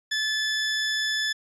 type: tone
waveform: 20% pulse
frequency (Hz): 1735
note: A6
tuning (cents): -25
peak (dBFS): -19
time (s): 0.11-1.33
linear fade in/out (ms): 10
effects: resampled to 22050 Hz